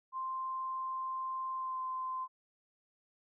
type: tone with pitch glide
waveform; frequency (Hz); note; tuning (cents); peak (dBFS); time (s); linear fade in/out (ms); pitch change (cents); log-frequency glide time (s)
sine; 1046.5 to 1036.3; C6 to C6; 0 to -17; -35; 0.12-2.28; 50; -17; 1.54-1.81
effects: none